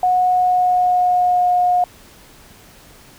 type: tone with pitch glide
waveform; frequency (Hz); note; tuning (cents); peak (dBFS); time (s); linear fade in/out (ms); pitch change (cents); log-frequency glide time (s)
sine; 730 to 718.3; F#5 to F5; -24 to +48; -12; 0.03-1.84; 2; -28; 0.26-1.49
effects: pink hiss -45 dBFS RMS until 3.18 s